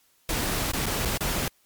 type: noise with dropouts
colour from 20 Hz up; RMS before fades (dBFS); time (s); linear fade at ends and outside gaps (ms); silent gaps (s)
pink; -27; 0.29-1.48; 2; 0.718-0.734 / 0.859-0.864 / 1.051-1.055 / 1.175-1.207
effects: white hiss -64 dBFS RMS until 1.65 s + MP3 96 kbps